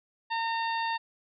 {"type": "harmonic tone", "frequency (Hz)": 913, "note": "A#5", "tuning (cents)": -36, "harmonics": [1, 2, 3, 4, 5], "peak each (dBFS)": [-29, -35, -39, -41, -43], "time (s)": [0.3, 0.98], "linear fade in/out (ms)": 20, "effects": []}